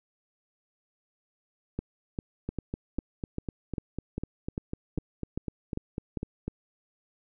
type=two click trains; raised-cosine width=3 ms; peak=-19 / -18 dBFS; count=17 / 12; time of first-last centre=2.49-6.48 / 1.79-6.172 s; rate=4.01 / 2.51 Hz; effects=none

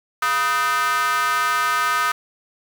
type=tone with high-pass filter; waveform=square; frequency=139 Hz; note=C#3; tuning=5 cents sharp; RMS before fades=-20 dBFS; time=0.22-2.12 s; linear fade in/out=5 ms; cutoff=1300 Hz; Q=4.8; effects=7-bit

